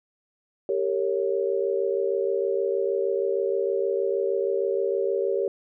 sine chord, G diminished, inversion none, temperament equal with one note detuned, 392 / 458.4 / 554.4 Hz, G4 / Bb4 / Db5, 0 / -29 / 0 cents, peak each -25 / -27 / -28 dBFS, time 0.69-5.48 s, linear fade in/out 2 ms, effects none

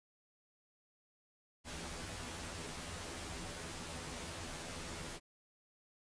pink noise with comb filter, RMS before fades -45 dBFS, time 1.64-5.2 s, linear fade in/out 50 ms, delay 12 ms, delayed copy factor +0.95, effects resampled to 22050 Hz

